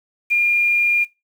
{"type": "tone with quantisation", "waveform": "sine", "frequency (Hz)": 2409, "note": "D7", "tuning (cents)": 43, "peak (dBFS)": -13, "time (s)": [0.3, 1.05], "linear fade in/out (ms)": 20, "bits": 7, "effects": ["noise-tail reverb RT60 0.2 s tail -17 dB re dry"]}